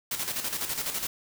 white noise with tremolo, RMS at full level -30 dBFS, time 0.11-1.07 s, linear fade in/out 5 ms, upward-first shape square, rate 12 Hz, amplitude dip 55%, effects none

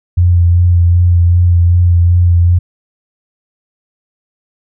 sine tone with vibrato, 87.31 Hz, F2, in tune, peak -5 dBFS, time 0.17-2.59 s, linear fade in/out 10 ms, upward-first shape sine, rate 2.6 Hz, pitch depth 23 cents each way, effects none

